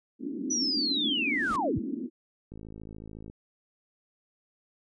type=band-pass noise; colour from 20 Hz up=white; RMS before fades=-34 dBFS; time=0.19-2.1 s; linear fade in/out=50 ms; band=230 to 310 Hz; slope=48 dB/octave
type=linear sweep; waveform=sine; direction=down; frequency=5980 to 40.76 Hz; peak=-26 dBFS; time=0.5-1.79 s; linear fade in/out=10 ms
type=noise with exponential growth; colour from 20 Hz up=pink; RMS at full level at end=-39 dBFS; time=1.15-1.56 s; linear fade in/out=1 ms; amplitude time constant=87 ms
type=click train; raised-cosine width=3 ms; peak=-31 dBFS; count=43; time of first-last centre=2.52-3.299 s; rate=53.9 Hz
effects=resampled to 22050 Hz